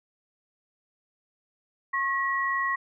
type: tone pair together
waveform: sine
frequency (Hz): 1089.1 / 1911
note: C#6 / A#6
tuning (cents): -31 / +43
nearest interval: minor seventh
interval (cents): 974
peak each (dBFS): -27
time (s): 1.93-2.76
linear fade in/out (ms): 10
effects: none